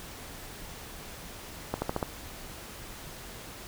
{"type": "accelerating click train", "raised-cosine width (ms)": 1, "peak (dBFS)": -14, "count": 5, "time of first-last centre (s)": [1.74, 2.028], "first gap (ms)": 80, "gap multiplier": 0.93, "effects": ["pink hiss -44 dBFS RMS until 3.67 s"]}